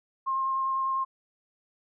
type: tone with vibrato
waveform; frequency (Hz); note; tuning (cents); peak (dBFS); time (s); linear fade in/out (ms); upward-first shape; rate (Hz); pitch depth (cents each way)
sine; 1065; C6; +30; -25; 0.26-1.05; 20; sine; 10; 10
effects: none